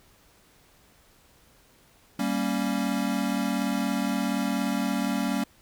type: chord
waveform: square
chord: G diminished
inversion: none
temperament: equal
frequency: 196 / 233.1 / 277.2 Hz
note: G3 / Bb3 / Db4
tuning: 0 / 0 / 0 cents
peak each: -30 dBFS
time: 2.19-5.44 s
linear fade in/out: 5 ms
effects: pink hiss -59 dBFS RMS until 5.61 s